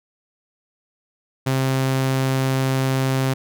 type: tone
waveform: sawtooth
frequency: 132.6 Hz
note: C3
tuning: 23 cents sharp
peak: -14 dBFS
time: 1.46-3.34 s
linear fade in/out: 10 ms
effects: none